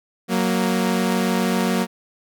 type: tone pair together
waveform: sawtooth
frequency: 185.65 / 233.1 Hz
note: F#3 / A#3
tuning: +6 / 0 cents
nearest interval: major third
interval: 394 cents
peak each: -17 dBFS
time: 0.28-1.87 s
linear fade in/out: 50 ms
effects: none